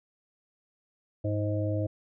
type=harmonic tone with a mistuned harmonic; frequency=104.9 Hz; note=G#2; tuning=18 cents sharp; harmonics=1 / 3 / 5 / 6; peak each=-28 / -33 / -35 / -36 dBFS; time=1.24-1.87 s; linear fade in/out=10 ms; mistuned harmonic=1; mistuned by=-23 cents; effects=none

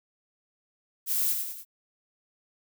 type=noise with echo; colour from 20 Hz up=violet; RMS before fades=-27 dBFS; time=1.06-1.36 s; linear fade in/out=50 ms; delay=97 ms; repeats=3; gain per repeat=-5 dB; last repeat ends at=1.651 s; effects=none

